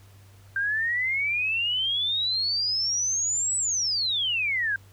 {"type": "exponential two-way sweep", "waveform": "sine", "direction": "up then down", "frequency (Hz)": [1570, 7990, 1570], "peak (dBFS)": -23, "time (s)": [0.56, 4.76], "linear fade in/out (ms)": 2, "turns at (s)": 3.57, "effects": ["added 98 Hz sine -49 dBFS peak until 4.92 s", "pink hiss -58 dBFS RMS until 4.92 s"]}